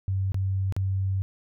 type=tone with dropouts; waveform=sine; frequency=96 Hz; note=G2; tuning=36 cents flat; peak=-23 dBFS; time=0.08-1.22 s; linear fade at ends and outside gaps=0 ms; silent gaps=0.32-0.344 / 0.724-0.765 s; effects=none